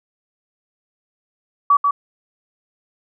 sine tone with echo, 1143 Hz, D6, 47 cents flat, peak -9 dBFS, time 1.7-1.77 s, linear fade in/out 5 ms, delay 140 ms, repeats 1, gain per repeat -4 dB, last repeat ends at 1.91 s, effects none

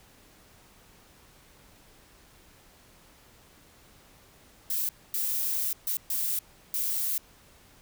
violet noise bursts at uneven times, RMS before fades -29 dBFS, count 5, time 4.7-4.89 / 5.14-5.73 / 5.87-5.97 / 6.1-6.39 / 6.74-7.18 s, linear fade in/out 2 ms, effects pink hiss -57 dBFS RMS until 7.81 s

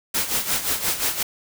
white noise with tremolo, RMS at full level -21 dBFS, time 0.14-1.23 s, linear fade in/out 5 ms, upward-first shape sine, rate 5.7 Hz, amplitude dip 70%, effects none

